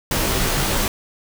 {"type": "noise with comb filter", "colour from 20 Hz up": "pink", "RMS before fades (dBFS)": -20, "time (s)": [0.11, 0.88], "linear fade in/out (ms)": 2, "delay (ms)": 17, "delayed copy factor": -0.8, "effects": []}